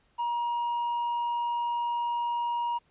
triangle tone with quantisation, 950 Hz, A#5, 33 cents sharp, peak -25 dBFS, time 0.18-2.79 s, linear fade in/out 20 ms, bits 9, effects pink hiss -68 dBFS RMS until 2.9 s + resampled to 8000 Hz

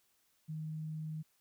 sine tone with vibrato, 156.3 Hz, D#3, 8 cents sharp, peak -38 dBFS, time 0.48-1.23 s, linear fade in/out 20 ms, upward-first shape sine, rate 20 Hz, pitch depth 12 cents each way, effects white hiss -74 dBFS RMS until 1.4 s

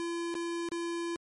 square tone with dropouts, 340 Hz, F4, 46 cents flat, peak -33 dBFS, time 0-1.16 s, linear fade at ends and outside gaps 0 ms, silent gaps 0.342-0.352 / 0.688-0.718 s, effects MP3 48 kbps

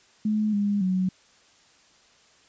sine tone with pitch steps, 213.5 / 203.6 / 185.8 Hz, G#3 / G#3 / F#3, +48 / -34 / +7 cents, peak -21 dBFS, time 0.25-1.09 s, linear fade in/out 5 ms, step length 280 ms, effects white hiss -58 dBFS RMS until 2.48 s + resampled to 16000 Hz

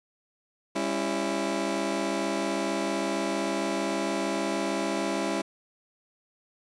20% pulse chord, C# diminished, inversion second, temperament just, 199.57 / 277.2 / 332.6 Hz, G3 / C#4 / E4, +31 / 0 / +16 cents, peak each -27 / -27 / -25 dBFS, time 0.75-5.42 s, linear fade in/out 10 ms, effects resampled to 22050 Hz + 9-bit

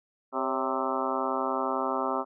harmonic tone with a mistuned harmonic, 131.1 Hz, C3, 4 cents sharp, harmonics 2 / 3 / 4 / 5 / 6 / 7 / 8 / 9 / 10, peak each -35 / -35 / -35 / -35 / -35 / -35 / -35 / -35 / -35 dBFS, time 0.32-2.25 s, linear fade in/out 50 ms, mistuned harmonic 4, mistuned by +74 cents, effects none

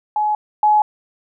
sine tone pair in turn, 846 / 846 Hz, G#5 / G#5, +32 / +32 cents, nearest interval unison, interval 0 cents, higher neither, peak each -15 / -10 dBFS, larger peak second, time 0.16-0.35 / 0.63-0.82 s, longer neither, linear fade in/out 2 ms, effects none

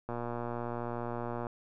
click train, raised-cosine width 1 ms, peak -23 dBFS, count 165, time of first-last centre 0.09-1.468 s, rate 119 Hz, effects none

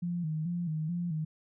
sine tone with vibrato, 164.81 Hz, E3, in tune, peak -30 dBFS, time 0.02-1.25 s, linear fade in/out 10 ms, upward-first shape square, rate 2.3 Hz, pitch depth 94 cents each way, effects none

